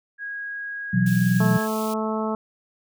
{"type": "tone", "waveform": "sine", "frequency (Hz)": 1646, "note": "G#6", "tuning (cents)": -16, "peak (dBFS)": -29, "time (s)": [0.18, 1.68], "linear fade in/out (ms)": 50}
{"type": "chord", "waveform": "sine", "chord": "B suspended fourth", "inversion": "none", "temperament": "just", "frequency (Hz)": [123.47, 164.63, 185.21], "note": ["B2", "E3", "F#3"], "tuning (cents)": [0, -2, 2], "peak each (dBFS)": [-22, -24, -19], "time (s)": [0.93, 1.58], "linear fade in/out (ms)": 10}
{"type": "high-pass noise", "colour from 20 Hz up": "white", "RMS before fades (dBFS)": -38, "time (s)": [1.06, 1.94], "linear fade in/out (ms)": 5, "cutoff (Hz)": 2300, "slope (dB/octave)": 48}
{"type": "harmonic tone", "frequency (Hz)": 218.2, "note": "A3", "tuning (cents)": -14, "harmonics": [1, 2, 3, 4, 5, 6], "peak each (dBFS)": [-26, -29, -31, -32, -33, -34], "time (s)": [1.4, 2.35], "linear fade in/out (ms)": 2}
{"effects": []}